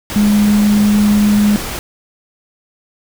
sine tone in noise, 207.7 Hz, G#3, in tune, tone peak -8 dBFS, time 0.16-1.56 s, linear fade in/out 0 ms, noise pink, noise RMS -23 dBFS, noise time 0.1-1.79 s, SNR +12 dB, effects none

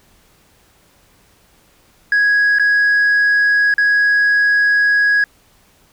sine tone with dropouts, 1661.2 Hz, G#6, in tune, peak -8 dBFS, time 2.12-5.24 s, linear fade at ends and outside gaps 2 ms, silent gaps 2.586-2.596 / 3.74-3.781 s, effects tanh soft clip ceiling -9 dBFS + pink hiss -53 dBFS RMS until 5.92 s

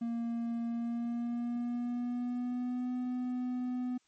triangle tone with pitch glide, 233.1 to 249.8 Hz, A#3 to B3, 0 to +20 cents, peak -30 dBFS, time 0.01-3.98 s, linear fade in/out 10 ms, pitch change +120 cents, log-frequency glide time 0.68-2.93 s, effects white hiss -72 dBFS RMS until 4.07 s + MP3 32 kbps

